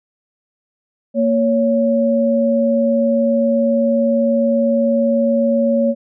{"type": "tone pair together", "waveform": "sine", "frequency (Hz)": [231.9, 559], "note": ["A#3", "C#5"], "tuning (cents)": [-9, 14], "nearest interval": "octave + minor third", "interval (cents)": 1523, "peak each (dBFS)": -15, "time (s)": [1.14, 5.95], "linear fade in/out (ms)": 50, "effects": []}